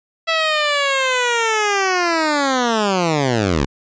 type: linear sweep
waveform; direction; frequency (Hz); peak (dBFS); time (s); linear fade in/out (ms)
10% pulse; down; 661 to 62.3; -7; 0.27-3.66; 20
effects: resampled to 16000 Hz